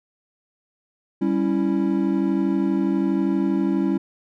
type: chord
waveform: triangle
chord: C# diminished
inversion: second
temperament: equal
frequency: 196 / 277.2 / 329.6 Hz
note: G3 / C#4 / E4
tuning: 0 / 0 / 0 cents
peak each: -21 dBFS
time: 1.21-3.98 s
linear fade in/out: 10 ms
effects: none